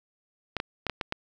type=clicks; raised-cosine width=0.3 ms; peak=-13 dBFS; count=6; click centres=0.567 / 0.601 / 0.867 / 0.897 / 1.012 / 1.124 s; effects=none